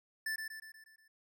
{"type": "tone with echo", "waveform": "square", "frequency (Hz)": 1760, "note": "A6", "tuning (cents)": 0, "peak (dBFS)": -35, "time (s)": [0.26, 0.36], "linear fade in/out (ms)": 5, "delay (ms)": 120, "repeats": 6, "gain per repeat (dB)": -5, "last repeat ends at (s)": 1.08, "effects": []}